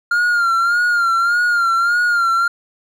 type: tone with vibrato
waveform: triangle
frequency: 1400 Hz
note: F6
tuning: 4 cents sharp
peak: -11 dBFS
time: 0.11-2.48 s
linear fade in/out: 5 ms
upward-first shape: sine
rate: 1.7 Hz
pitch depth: 59 cents each way
effects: none